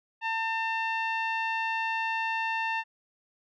sawtooth tone with low-pass filter, 900 Hz, A5, 39 cents sharp, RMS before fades -30 dBFS, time 0.21-2.84 s, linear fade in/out 50 ms, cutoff 2500 Hz, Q 2.5, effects none

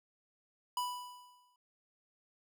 square tone with exponential decay, 987.8 Hz, B5, in tune, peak -32 dBFS, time 0.77-1.56 s, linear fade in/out 2 ms, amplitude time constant 170 ms, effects none

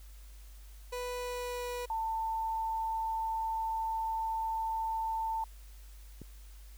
30% pulse tone with pitch glide, 493.9 to 489.1 Hz, B4 to B4, 0 to -17 cents, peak -33 dBFS, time 0.92-1.86 s, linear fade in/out 10 ms, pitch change -17 cents, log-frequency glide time 1.16-1.69 s
sine tone, 893 Hz, A5, 25 cents sharp, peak -31 dBFS, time 1.9-5.44 s, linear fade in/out 2 ms
click, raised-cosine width 3 ms, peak -32 dBFS, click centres 6.217 s
effects added 50 Hz sine -48 dBFS peak until 6.77 s + white hiss -61 dBFS RMS until 6.77 s

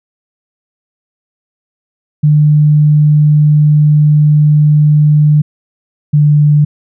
sine tone pair in turn, 150 / 148.36 Hz, D3 / D3, +37 / +18 cents, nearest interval unison, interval 19 cents, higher first, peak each -4 dBFS, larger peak neither, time 2.23-5.42 / 6.13-6.65 s, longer first, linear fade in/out 10 ms, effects none

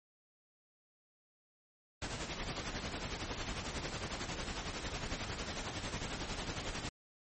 pink noise with tremolo, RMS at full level -38 dBFS, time 2.02-6.89 s, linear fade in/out 0 ms, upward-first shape sine, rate 11 Hz, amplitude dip 55%, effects low-pass 10000 Hz 12 dB/octave + MP3 32 kbps

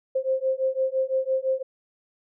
sine beating tone pair, 523.3 / 529.2 Hz, C5 / C5, 0 / +20 cents, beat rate 5.9 Hz, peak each -25 dBFS, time 0.15-1.63 s, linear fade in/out 10 ms, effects none

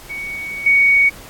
sine tone with level steps, 2237 Hz, C#7, 15 cents sharp, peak -24 / -9 dBFS, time 0.09-1.1 s, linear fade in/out 20 ms, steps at 0.66 s, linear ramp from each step 5 ms, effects pink hiss -39 dBFS RMS until 1.29 s + AAC 64 kbps

